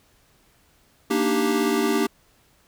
square chord, Eb major seventh, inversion second, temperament equal, 233.1 / 293.7 / 311.1 / 392 Hz, Bb3 / D4 / Eb4 / G4, 0 / 0 / 0 / 0 cents, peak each -26 / -26 / -29 / -24 dBFS, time 1.1-2.07 s, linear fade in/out 10 ms, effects pink hiss -60 dBFS RMS until 2.67 s

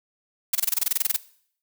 blue noise bursts, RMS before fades -21 dBFS, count 14, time 0.53-1.164 s, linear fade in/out 5 ms, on 23 ms, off 24 ms, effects noise-tail reverb RT60 0.6 s tail -19 dB re dry

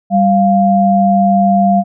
sine tone pair together, 196 / 697.6 Hz, G3 / F5, 0 / -2 cents, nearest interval octave + minor seventh, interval 2198 cents, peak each -10 dBFS, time 0.1-1.84 s, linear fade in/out 50 ms, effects none

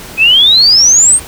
sine exponential sweep, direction up, 2489 to 8870 Hz, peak -3 dBFS, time 0.17-1.2 s, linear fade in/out 50 ms, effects pink hiss -29 dBFS RMS until 1.27 s

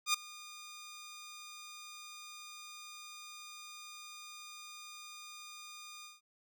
10% pulse tone with ADSR envelope, 1217 Hz, D#6, 39 cents flat, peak -18 dBFS, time 0.06-6.21 s, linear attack 79 ms, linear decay 8 ms, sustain -22 dB, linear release 170 ms, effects none

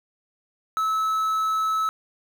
triangle tone with quantisation, 1300 Hz, E6, 24 cents flat, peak -19 dBFS, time 0.77-1.89 s, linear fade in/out 0 ms, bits 7, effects none

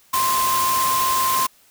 sine tone in noise, 1046.5 Hz, C6, in tune, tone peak -18 dBFS, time 0.13-1.47 s, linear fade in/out 10 ms, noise white, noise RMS -24 dBFS, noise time 0.13-1.47 s, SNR +3 dB, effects white hiss -55 dBFS RMS until 1.7 s

